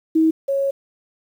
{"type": "tone pair in turn", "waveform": "sine", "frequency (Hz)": [319.8, 550.9], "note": ["D#4", "C#5"], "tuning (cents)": [48, -11], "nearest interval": "major sixth", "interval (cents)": 941, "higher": "second", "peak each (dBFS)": [-12, -17], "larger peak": "first", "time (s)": [[0.15, 0.31], [0.48, 0.71]], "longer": "second", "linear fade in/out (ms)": 10, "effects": ["8-bit"]}